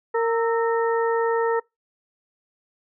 harmonic tone with a mistuned harmonic, 460.2 Hz, A#4, 22 cents flat, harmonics 1 / 2 / 3 / 4, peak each -20 / -26 / -30 / -32 dBFS, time 0.14-1.6 s, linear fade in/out 10 ms, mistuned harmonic 3, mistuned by -81 cents, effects noise-tail reverb RT60 0.2 s tail -25 dB re dry

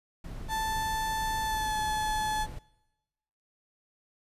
brown noise, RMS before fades -39 dBFS, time 0.24-2.59 s, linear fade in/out 5 ms
35% pulse tone with pitch glide, 880 to 860.4 Hz, A5 to A5, 0 to -39 cents, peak -27 dBFS, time 0.48-2.47 s, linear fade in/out 50 ms, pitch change -39 cents, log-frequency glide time 1.41-1.75 s
effects noise-tail reverb RT60 1.0 s tail -22 dB re dry + resampled to 32000 Hz

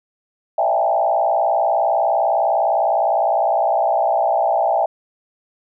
sine tone with frequency modulation, 729 Hz, F#5, 26 cents flat, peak -14 dBFS, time 0.58-4.86 s, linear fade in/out 5 ms, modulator 59.8 Hz, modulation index 2.1, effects none

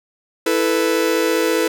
45% pulse chord, E suspended fourth, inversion none, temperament just, 329.6 / 439.5 / 494.4 Hz, E4 / A4 / B4, 0 / -2 / +2 cents, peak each -20 dBFS, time 0.46-1.68 s, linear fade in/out 5 ms, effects none

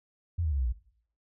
sine tone with pitch steps, 85.5 / 77.5 / 70.25 / 63.68 / 57.73 Hz, F2 / D#2 / C#2 / C2 / A#1, -36 / -6 / +24 / -46 / -16 cents, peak -26 dBFS, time 0.38-0.725 s, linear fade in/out 10 ms, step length 69 ms, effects noise-tail reverb RT60 0.6 s tail -17 dB re dry

